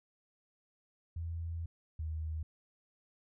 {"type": "tone pair in turn", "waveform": "sine", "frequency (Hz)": [83.4, 78.92], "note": ["E2", "D#2"], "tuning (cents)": [21, 25], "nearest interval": "minor second", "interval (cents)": 96, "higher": "first", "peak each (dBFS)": [-36, -35], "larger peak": "second", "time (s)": [[1.16, 1.66], [1.99, 2.43]], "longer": "first", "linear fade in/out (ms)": 5, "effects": []}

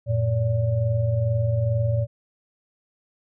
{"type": "tone cluster", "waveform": "sine", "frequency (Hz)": [91.8, 114.1, 574], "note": ["F#2", "A#2", "D5"], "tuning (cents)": [-13, -37, -40], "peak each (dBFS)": [-29, -20, -28], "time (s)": [0.06, 2.07], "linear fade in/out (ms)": 50, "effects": []}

